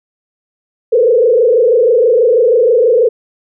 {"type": "tone with frequency modulation", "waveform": "sine", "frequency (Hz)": 474.3, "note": "A#4", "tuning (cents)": 30, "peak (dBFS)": -6, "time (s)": [0.92, 3.09], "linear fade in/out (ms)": 10, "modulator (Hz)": 26.2, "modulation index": 1.6, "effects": []}